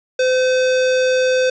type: tone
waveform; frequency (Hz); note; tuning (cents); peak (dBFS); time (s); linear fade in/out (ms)
square; 512; C5; -38; -14; 0.19-1.5; 5
effects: resampled to 16000 Hz + 7-bit